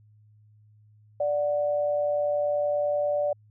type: tone pair together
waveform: sine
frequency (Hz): 586.6 / 737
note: D5 / F#5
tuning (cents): -2 / -7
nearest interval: major third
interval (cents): 395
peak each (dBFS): -23 / -33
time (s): 1.2-3.33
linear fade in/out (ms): 5
effects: added 106 Hz sine -54 dBFS peak until 3.5 s